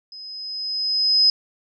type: tone with level ramp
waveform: sine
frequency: 5060 Hz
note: D#8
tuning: 28 cents sharp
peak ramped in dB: -36 to -11 dBFS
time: 0.12-1.3 s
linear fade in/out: 2 ms
effects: none